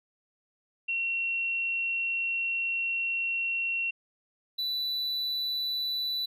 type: tone pair in turn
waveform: sine / triangle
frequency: 2729 / 3972 Hz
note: F7 / B7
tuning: -41 / +9 cents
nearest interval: tritone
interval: 650 cents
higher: second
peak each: -27 dBFS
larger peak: neither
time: 0.88-3.91 / 4.58-6.26 s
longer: first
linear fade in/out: 10 ms
effects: none